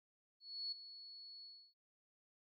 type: tone with ADSR envelope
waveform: sine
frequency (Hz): 4390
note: C#8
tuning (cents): -18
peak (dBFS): -39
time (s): 0.4-1.74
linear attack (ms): 320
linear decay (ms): 8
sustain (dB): -13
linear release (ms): 300
effects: none